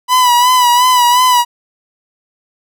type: tone with vibrato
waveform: 45% pulse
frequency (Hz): 987.8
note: B5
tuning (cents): 0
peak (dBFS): -7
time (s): 0.08-1.45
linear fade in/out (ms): 50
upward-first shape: sine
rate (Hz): 2.8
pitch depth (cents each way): 48
effects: none